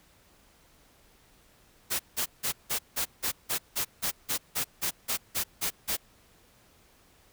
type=noise bursts; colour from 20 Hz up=white; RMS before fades=-29 dBFS; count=16; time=1.9-5.97 s; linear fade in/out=20 ms; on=95 ms; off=170 ms; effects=pink hiss -61 dBFS RMS until 7.32 s